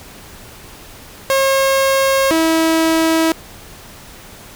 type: tone pair in turn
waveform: sawtooth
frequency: 540 / 324 Hz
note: C#5 / E4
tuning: -45 / -30 cents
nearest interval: major sixth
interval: 885 cents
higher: first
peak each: -8 dBFS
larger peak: neither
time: 1.3-2.31 / 2.31-3.32 s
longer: neither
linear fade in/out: 0 ms
effects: pink hiss -38 dBFS RMS until 4.55 s